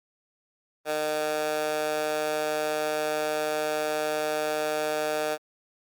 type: tone with high-pass filter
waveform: 15% pulse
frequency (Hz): 152.8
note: D#3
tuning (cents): -31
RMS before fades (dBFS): -28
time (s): 0.85-5.38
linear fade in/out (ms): 50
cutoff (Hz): 600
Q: 1.8
effects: Opus 32 kbps